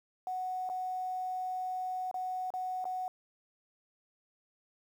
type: tone with dropouts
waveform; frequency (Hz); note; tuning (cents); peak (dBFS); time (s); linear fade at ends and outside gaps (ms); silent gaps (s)
sine; 740; F#5; 0; -33; 0.27-3.08; 1; 0.691-0.698 / 2.113-2.142 / 2.504-2.538 / 2.843-2.853
effects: 10-bit